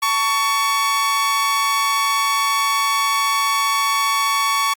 sawtooth tone pair together, 890 / 1121.3 Hz, A5 / C#6, +20 / +20 cents, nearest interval major third, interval 400 cents, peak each -22 / -13 dBFS, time 0.02-4.74 s, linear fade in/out 10 ms, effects Opus 32 kbps

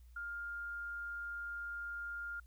sine tone, 1406 Hz, F6, 11 cents sharp, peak -40 dBFS, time 0.16-2.4 s, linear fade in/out 5 ms, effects added 60 Hz sine -55 dBFS peak until 2.46 s + white hiss -75 dBFS RMS until 2.46 s

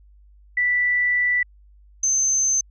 sine tone pair in turn, 1970 / 6231 Hz, B6 / G8, -5 / -11 cents, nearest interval octave + minor sixth, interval 1994 cents, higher second, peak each -17 dBFS, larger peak neither, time 0.57-1.43 / 2.03-2.61 s, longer first, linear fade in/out 5 ms, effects added 50 Hz sine -48 dBFS peak until 2.7 s

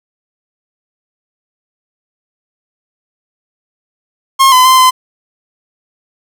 45% pulse tone with pitch steps, 1073 / 1016 / 1037 / 1026 Hz, C6 / B5 / C6 / C6, +43 / +49 / -16 / -34 cents, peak -4 dBFS, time 4.39-4.91 s, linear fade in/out 20 ms, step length 130 ms, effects none

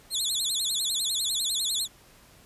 25% pulse tone with vibrato, 3798 Hz, A#7, 32 cents sharp, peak -21 dBFS, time 0.1-1.88 s, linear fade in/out 50 ms, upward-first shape sine, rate 10 Hz, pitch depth 210 cents each way, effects pink hiss -55 dBFS RMS until 2.45 s + resampled to 32000 Hz

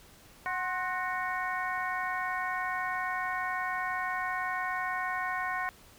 harmonic tone with a mistuned harmonic, 370 Hz, F#4, in tune, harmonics 2 / 3 / 4 / 5 / 6, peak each -36 / -35 / -37 / -36 / -41 dBFS, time 0.46-5.69 s, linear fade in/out 0 ms, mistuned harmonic 3, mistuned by -70 cents, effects pink hiss -56 dBFS RMS until 5.98 s

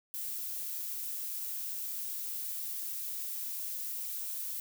violet noise, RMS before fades -38 dBFS, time 0.14-4.6 s, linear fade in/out 0 ms, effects none

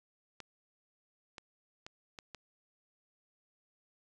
clicks, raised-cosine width 0.2 ms, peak -28 dBFS, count 5, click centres 0.403 / 1.382 / 1.865 / 2.188 / 2.347 s, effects resampled to 24000 Hz

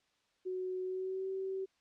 sine tone with pitch glide, 370 to 382.6 Hz, F#4 to G4, 0 to -42 cents, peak -35 dBFS, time 0.45-1.66 s, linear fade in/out 20 ms, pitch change +58 cents, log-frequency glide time 0.83-1.29 s, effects white hiss -75 dBFS RMS until 1.8 s + low-pass 5000 Hz 12 dB/octave

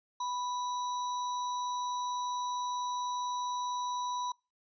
sine tone with sample-and-hold, 987.8 Hz, B5, in tune, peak -32 dBFS, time 0.2-4.32 s, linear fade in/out 5 ms, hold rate 4900 Hz, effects noise-tail reverb RT60 0.3 s tail -25 dB re dry + resampled to 16000 Hz

